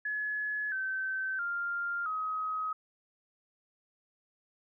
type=tone with pitch steps; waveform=sine; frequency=1700 / 1541 / 1396.9 / 1266.2 Hz; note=G#6 / G6 / F6 / D#6; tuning=+40 / -30 / 0 / +30 cents; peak=-31 dBFS; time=0.05-2.73 s; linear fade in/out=5 ms; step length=670 ms; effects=none